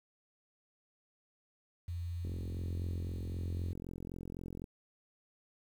sine tone, 86.5 Hz, F2, 16 cents flat, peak -36 dBFS, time 1.88-3.73 s, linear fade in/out 5 ms
click train, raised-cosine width 3 ms, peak -31 dBFS, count 106, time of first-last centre 2.25-4.642 s, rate 43.9 Hz
effects 10-bit

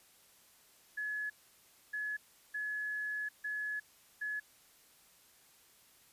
sine tone bursts at uneven times, 1700 Hz, G#6, 40 cents sharp, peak -35 dBFS, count 5, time 0.97-1.3 / 1.93-2.17 / 2.54-3.29 / 3.44-3.8 / 4.21-4.4 s, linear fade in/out 10 ms, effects white hiss -64 dBFS RMS until 6.12 s + resampled to 32000 Hz

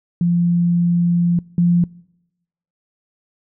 sine tone pair in turn, 173 / 173.71 Hz, F3 / F3, -16 / -9 cents, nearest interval unison, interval 7 cents, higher second, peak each -13 / -11 dBFS, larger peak second, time 0.21-1.39 / 1.58-1.84 s, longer first, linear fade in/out 2 ms, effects noise-tail reverb RT60 0.9 s tail -25 dB re dry

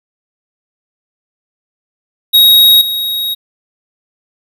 square tone with level steps, 3785 Hz, A#7, 26 cents sharp, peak -4 / -15 dBFS, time 2.33-3.35 s, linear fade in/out 20 ms, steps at 2.81 s, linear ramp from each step 5 ms, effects none

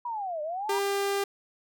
sine linear two-way sweep, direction down then up, 984 to 589 to 984 Hz, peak -30 dBFS, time 0.05-0.79 s, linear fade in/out 5 ms, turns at 0.42 s
sawtooth tone, 398.5 Hz, G4, 28 cents sharp, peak -22 dBFS, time 0.69-1.24 s, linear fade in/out 5 ms
effects none

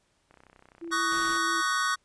click train, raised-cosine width 0.5 ms, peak -38 dBFS, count 23, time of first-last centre 0.31-1.002 s, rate 31.8 Hz
sine tone with vibrato, 334 Hz, E4, 23 cents sharp, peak -35 dBFS, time 0.81-1.62 s, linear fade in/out 20 ms, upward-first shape square, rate 6 Hz, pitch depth 12 cents each way
square chord, D# minor seventh, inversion third, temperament just, 1120.1 / 1244.5 / 1493.4 / 1866.8 Hz, C#6 / D#6 / F#6 / A#6, +18 / 0 / +16 / +2 cents, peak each -30 / -32 / -30 / -35 dBFS, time 0.91-1.96 s, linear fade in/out 20 ms
pink noise, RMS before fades -45 dBFS, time 1.11-1.38 s, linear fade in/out 10 ms
effects pink hiss -70 dBFS RMS until 2.04 s + resampled to 22050 Hz

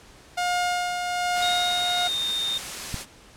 sawtooth tone with tremolo, 713 Hz, F5, 36 cents sharp, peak -18 dBFS, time 0.37-2.08 s, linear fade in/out 10 ms, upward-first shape sine, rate 1.2 Hz, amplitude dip 40%
white noise, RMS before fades -33 dBFS, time 1.33-3.06 s, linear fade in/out 50 ms
sine tone with pitch glide, 3729 to 3656 Hz, A#7 to A#7, 0 to -34 cents, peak -24 dBFS, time 1.42-2.58 s, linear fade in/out 5 ms, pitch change -34 cents, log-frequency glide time 2.04-2.14 s
click, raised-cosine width 5 ms, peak -17 dBFS, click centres 2.943 s
effects pink hiss -50 dBFS RMS until 3.36 s + low-pass 9000 Hz 12 dB/octave

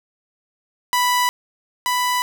sawtooth tone pair in turn, 987.8 / 991.3 Hz, B5 / B5, 0 / +6 cents, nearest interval unison, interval 6 cents, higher second, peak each -12 / -14 dBFS, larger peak first, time 0.93-1.29 / 1.86-2.22 s, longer neither, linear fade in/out 0 ms, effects none

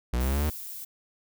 45% pulse linear sweep, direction up, 58.27 to 77.9 Hz, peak -24 dBFS, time 0.13-0.5 s, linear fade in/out 5 ms
violet noise, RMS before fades -39 dBFS, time 0.2-0.85 s, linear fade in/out 10 ms
effects none

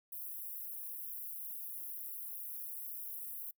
white high-pass noise, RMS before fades -44 dBFS, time 0.12-3.51 s, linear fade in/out 5 ms, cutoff 11000 Hz, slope 48 dB/octave, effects noise-tail reverb RT60 0.1 s tail -25 dB re dry

